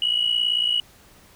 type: tone pair together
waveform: sine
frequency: 2902 / 2960 Hz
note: F#7 / F#7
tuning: -34 / 0 cents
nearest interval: unison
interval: 34 cents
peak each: -20 / -22 dBFS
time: 0.02-0.8 s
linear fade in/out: 2 ms
effects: tanh soft clip ceiling -13 dBFS + pink hiss -52 dBFS RMS until 1.35 s